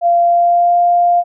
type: tone with pitch glide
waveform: sine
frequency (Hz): 690 to 699.6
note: F5 to F5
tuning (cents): -21 to +3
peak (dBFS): -8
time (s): 0.01-1.24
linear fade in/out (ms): 50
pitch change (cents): +24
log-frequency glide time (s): 0.22-0.77
effects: none